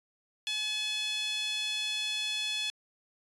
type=tone with high-pass filter; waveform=sawtooth; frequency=855 Hz; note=A5; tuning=50 cents flat; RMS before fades=-33 dBFS; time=0.47-2.7 s; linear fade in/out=0 ms; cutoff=3100 Hz; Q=6.4; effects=resampled to 24000 Hz